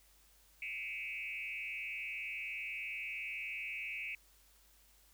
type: tone with frequency modulation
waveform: sine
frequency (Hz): 2420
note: D#7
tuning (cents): -49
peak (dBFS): -39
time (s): 0.62-4.15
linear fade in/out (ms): 2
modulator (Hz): 143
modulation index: 1.8
effects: added 50 Hz sine -68 dBFS peak until 5.13 s + white hiss -67 dBFS RMS until 5.13 s